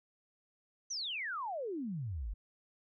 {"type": "exponential sweep", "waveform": "sine", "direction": "down", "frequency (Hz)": [6272, 44.11], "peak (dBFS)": -36, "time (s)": [0.9, 2.34], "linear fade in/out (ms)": 10, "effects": []}